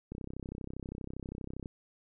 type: click train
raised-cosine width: 3 ms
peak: -27 dBFS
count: 51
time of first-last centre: 0.12-1.658 s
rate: 32.5 Hz
effects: none